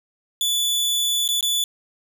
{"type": "tone with dropouts", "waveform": "sawtooth", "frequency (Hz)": 3465, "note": "A7", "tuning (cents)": -27, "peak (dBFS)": -16, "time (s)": [0.41, 1.64], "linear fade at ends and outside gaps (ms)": 1, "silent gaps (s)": [[1.278, 1.288], [1.409, 1.427]], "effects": []}